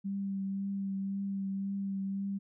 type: tone with vibrato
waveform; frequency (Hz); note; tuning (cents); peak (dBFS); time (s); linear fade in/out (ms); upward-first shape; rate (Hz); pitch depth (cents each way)
sine; 196; G3; 0; -32; 0.04-2.39; 20; triangle; 1.9; 20
effects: none